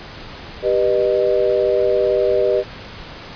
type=chord; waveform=sine; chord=G augmented; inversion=none; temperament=just; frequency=392 / 490 / 612.5 Hz; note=G4 / B4 / D#5; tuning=0 / -14 / -27 cents; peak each=-18 dBFS; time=0.62-2.64 s; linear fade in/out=50 ms; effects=pink hiss -35 dBFS RMS until 3.35 s + resampled to 11025 Hz